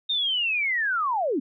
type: linear sweep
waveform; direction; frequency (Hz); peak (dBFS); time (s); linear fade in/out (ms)
sine; down; 3700 to 233.7; -22; 0.09-1.4; 10
effects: none